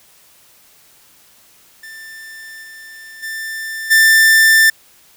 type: tone with level steps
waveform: 45% pulse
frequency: 1780 Hz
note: A6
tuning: 20 cents sharp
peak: -32 / -34 / -23 / -7 dBFS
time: 1.83-4.7 s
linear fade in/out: 5 ms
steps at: 2.62 / 3.22 / 3.9 s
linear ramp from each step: 20 ms
effects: white hiss -49 dBFS RMS until 5.16 s